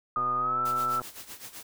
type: tone with pitch glide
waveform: sine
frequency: 1231 to 1327 Hz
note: D#6 to E6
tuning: -19 to +11 cents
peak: -25 dBFS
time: 0.16-1 s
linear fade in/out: 2 ms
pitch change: +130 cents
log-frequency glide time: 0.37-0.6 s
type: click train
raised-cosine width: 1 ms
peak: -26 dBFS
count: 106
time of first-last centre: 0.17-1.017 s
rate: 124 Hz
type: noise with tremolo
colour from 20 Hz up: white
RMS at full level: -41 dBFS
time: 0.65-1.63 s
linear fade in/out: 5 ms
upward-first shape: sine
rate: 7.8 Hz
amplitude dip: 75%
effects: none